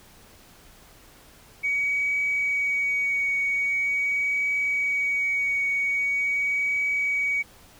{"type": "tone with vibrato", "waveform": "sine", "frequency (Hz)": 2255, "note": "C#7", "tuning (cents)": 29, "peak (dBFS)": -21, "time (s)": [1.63, 7.43], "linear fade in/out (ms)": 20, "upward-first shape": "triangle", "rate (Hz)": 0.43, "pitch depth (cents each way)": 13, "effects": ["tanh soft clip ceiling -17 dBFS", "pink hiss -52 dBFS RMS until 7.79 s"]}